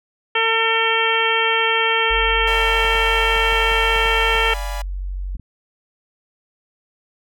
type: harmonic tone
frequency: 451.3 Hz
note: A4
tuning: 44 cents sharp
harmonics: 1 / 2 / 3 / 4 / 5 / 6 / 7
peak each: -23 / -23 / -23 / -23 / -23 / -23 / -23 dBFS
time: 0.35-4.54 s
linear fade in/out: 5 ms
type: tone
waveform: sine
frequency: 46.47 Hz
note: F#1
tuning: 8 cents sharp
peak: -23 dBFS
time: 2.1-5.37 s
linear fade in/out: 10 ms
type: chord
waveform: sawtooth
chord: D diminished seventh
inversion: none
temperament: equal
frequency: 587.3 / 698.5 / 830.6 / 987.8 Hz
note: D5 / F5 / Ab5 / Cb6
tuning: 0 / 0 / 0 / 0 cents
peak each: -31 / -33 / -30 / -30 dBFS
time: 2.47-4.82 s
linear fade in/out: 5 ms
type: clicks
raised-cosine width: 5 ms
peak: -28 dBFS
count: 10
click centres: 2.849 / 2.953 / 3.363 / 3.525 / 3.717 / 3.961 / 4.058 / 4.354 / 5.353 / 5.397 s
effects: none